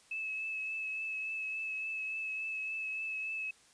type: tone with vibrato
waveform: sine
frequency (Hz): 2600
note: E7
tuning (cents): -24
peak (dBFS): -35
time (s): 0.11-3.51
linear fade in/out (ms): 5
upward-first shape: triangle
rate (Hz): 3.5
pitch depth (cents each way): 23
effects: white hiss -63 dBFS RMS until 3.73 s + resampled to 22050 Hz